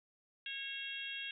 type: harmonic tone with a mistuned harmonic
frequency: 547 Hz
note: C#5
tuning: 23 cents flat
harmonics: 3 / 4 / 5 / 6 / 7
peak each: -48 / -51 / -44 / -44 / -53 dBFS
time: 0.46-1.31 s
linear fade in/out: 2 ms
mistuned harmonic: 7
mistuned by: -37 cents
effects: none